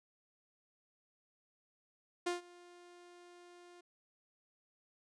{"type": "tone with ADSR envelope", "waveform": "sawtooth", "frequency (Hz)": 351.9, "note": "F4", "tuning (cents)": 13, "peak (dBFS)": -28, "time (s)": [2.26, 3.81], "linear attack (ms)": 10, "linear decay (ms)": 140, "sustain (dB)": -24, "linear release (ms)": 7, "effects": ["resampled to 22050 Hz"]}